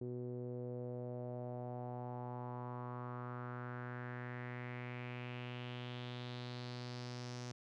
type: tone with low-pass filter sweep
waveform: sawtooth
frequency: 123.1 Hz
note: B2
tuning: 5 cents flat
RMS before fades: -45 dBFS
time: 0.01-7.52 s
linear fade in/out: 5 ms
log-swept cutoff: 380 to 5900 Hz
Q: 3.6
effects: none